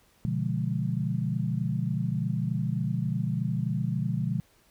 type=chord; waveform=sine; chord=B diminished seventh; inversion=none; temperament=equal; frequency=123.47 / 146.83 / 174.61 / 207.7 Hz; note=B2 / D3 / F3 / Ab3; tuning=0 / 0 / 0 / 0 cents; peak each=-30 / -31 / -31 / -34 dBFS; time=0.25-4.4 s; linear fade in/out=0 ms; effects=pink hiss -63 dBFS RMS until 4.7 s